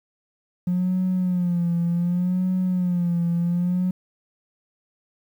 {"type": "tone with vibrato", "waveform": "triangle", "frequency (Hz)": 177.6, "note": "F3", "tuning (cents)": 29, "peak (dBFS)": -16, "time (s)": [0.67, 3.91], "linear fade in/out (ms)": 5, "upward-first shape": "sine", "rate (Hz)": 0.67, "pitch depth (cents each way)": 70, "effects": ["tanh soft clip ceiling -16 dBFS", "9-bit"]}